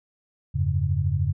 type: tone cluster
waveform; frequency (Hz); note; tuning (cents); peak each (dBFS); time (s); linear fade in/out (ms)
sine; 86.1 / 99.3 / 138.9; F2 / G2 / C#3; -24 / +23 / +4; -25; 0.54-1.33; 20
effects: none